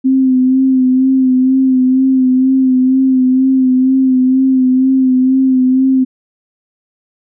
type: tone with vibrato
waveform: sine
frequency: 260 Hz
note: C4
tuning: 11 cents flat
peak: -7 dBFS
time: 0.04-6.05 s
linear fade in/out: 20 ms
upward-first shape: sine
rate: 2.1 Hz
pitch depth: 33 cents each way
effects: none